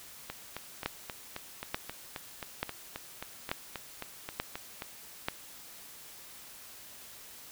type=two click trains; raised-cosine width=0.3 ms; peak=-14 / -21 dBFS; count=6 / 18; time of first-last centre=0.86-5.285 / 0.3-4.821 s; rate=1.13 / 3.76 Hz; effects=white hiss -50 dBFS RMS until 7.51 s